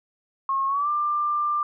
sine tone with pitch glide, 1084 to 1189 Hz, C#6 to D6, -39 to +21 cents, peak -21 dBFS, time 0.49-1.63 s, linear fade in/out 2 ms, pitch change +160 cents, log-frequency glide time 0.67-0.89 s, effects none

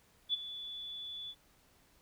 sine tone with ADSR envelope, 3452 Hz, A7, 34 cents flat, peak -27 dBFS, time 0.29-1.35 s, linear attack 46 ms, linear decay 19 ms, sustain -14 dB, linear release 55 ms, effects pink hiss -67 dBFS RMS until 2.01 s

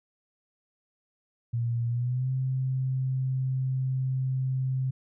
sine tone with pitch glide, 117.9 to 130.82 Hz, A#2 to C3, +20 to 0 cents, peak -25 dBFS, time 1.53-4.91 s, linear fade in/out 10 ms, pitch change +180 cents, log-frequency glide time 1.88-2.3 s, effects none

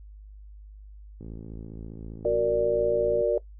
click train, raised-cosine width 3 ms, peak -28 dBFS, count 111, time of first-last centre 1.21-3.21 s, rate 55 Hz
sine chord, Gb augmented, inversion none, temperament equal, 370 / 466.2 / 587.3 Hz, Gb4 / Bb4 / D5, 0 / 0 / 0 cents, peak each -28 / -24 / -24 dBFS, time 2.25-3.38 s, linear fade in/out 2 ms
effects noise-tail reverb RT60 0.1 s tail -19 dB re dry + added 51 Hz sine -43 dBFS peak until 3.59 s

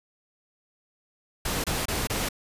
pink noise bursts, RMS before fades -28 dBFS, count 4, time 1.45-2.288 s, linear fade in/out 5 ms, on 190 ms, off 26 ms, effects resampled to 32000 Hz

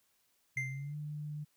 sine tone with pitch glide, 130.8 to 149.38 Hz, C3 to D3, 0 to +30 cents, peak -38 dBFS, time 0.56-1.45 s, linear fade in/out 20 ms, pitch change +230 cents, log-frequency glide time 0.67-0.95 s
triangle tone with exponential decay, 2089 Hz, C7, 3 cents flat, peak -29 dBFS, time 0.57-0.94 s, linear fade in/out 2 ms, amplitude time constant 79 ms
effects white hiss -74 dBFS RMS until 1.56 s

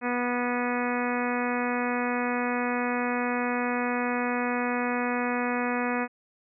harmonic tone with a mistuned harmonic, 244.6 Hz, B3, 16 cents flat, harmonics 1 / 2 / 3 / 4 / 5 / 6 / 7 / 8 / 9 / 10, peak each -29 / -32 / -34 / -35 / -36 / -37 / -37 / -38 / -39 / -39 dBFS, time 0.01-6.08 s, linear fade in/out 50 ms, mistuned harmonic 10, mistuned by +35 cents, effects none

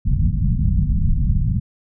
pink low-pass noise, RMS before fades -17 dBFS, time 0.05-1.6 s, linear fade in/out 20 ms, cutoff 200 Hz, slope 48 dB/octave, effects none

